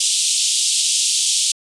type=band-pass noise; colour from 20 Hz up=white; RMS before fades=-18 dBFS; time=0-1.52 s; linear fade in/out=5 ms; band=2900 to 9400 Hz; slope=48 dB/octave; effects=resampled to 24000 Hz